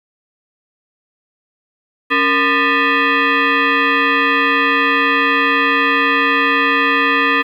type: tone with frequency modulation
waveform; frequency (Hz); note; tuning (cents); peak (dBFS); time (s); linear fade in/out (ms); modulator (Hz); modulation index
sine; 280; C#4; +18; -11; 2.1-7.43; 20; 746; 3.2
effects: 8-bit